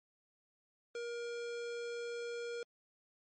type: tone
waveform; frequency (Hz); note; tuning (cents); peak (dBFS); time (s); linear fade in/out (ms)
square; 472.9; A#4; +25; -40; 0.95-2.63; 2
effects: low-pass 8000 Hz 12 dB/octave + MP3 32 kbps